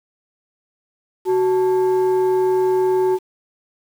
sine tone pair together, 372.8 / 881.1 Hz, F#4 / A5, +13 / +2 cents, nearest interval octave + minor third, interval 1489 cents, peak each -13 / -22 dBFS, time 1.25-3.19 s, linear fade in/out 50 ms, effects tanh soft clip ceiling -11 dBFS + 7-bit

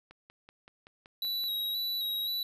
click train, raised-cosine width 0.3 ms, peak -35 dBFS, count 8, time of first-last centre 0.11-1.438 s, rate 5.27 Hz
square tone with vibrato, 3891 Hz, B7, 27 cents flat, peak -31 dBFS, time 1.22-2.43 s, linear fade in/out 2 ms, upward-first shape square, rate 1.9 Hz, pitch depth 27 cents each way
effects none

